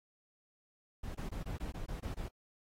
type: noise bursts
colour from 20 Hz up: brown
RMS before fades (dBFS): -40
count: 9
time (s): 1.03-2.286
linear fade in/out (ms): 10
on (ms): 120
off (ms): 22
effects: AAC 48 kbps